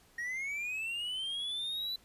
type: linear sweep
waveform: triangle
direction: up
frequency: 1864.7 to 4003 Hz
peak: -33 dBFS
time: 0.18-1.96 s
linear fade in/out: 5 ms
effects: pink hiss -63 dBFS RMS until 2.04 s + resampled to 32000 Hz